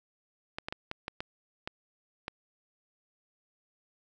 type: clicks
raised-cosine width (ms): 0.3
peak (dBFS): -19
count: 8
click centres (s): 0.585 / 0.685 / 0.725 / 0.914 / 1.081 / 1.205 / 1.675 / 2.281
effects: none